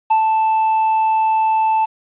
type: tone with ADSR envelope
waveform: triangle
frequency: 880 Hz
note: A5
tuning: in tune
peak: -8 dBFS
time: 0.1-1.86 s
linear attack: 11 ms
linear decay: 97 ms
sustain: -3 dB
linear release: 17 ms
effects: resampled to 8000 Hz + 8-bit